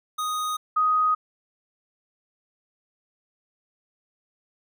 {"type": "tone pair in turn", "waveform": ["square", "sine"], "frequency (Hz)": [1244.5, 1250.5], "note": ["D#6", "D#6"], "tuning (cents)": [0, 8], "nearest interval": "unison", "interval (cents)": 8, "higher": "second", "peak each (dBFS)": [-26, -18], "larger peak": "second", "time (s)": [[0.18, 0.57], [0.76, 1.15]], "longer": "neither", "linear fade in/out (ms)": 10, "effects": []}